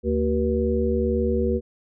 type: harmonic tone with a mistuned harmonic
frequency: 75.7 Hz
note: D#2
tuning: 47 cents flat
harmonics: 1 / 3 / 5 / 6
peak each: -25 / -25 / -25 / -25 dBFS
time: 0.03-1.61 s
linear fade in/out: 50 ms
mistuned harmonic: 6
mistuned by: +97 cents
effects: none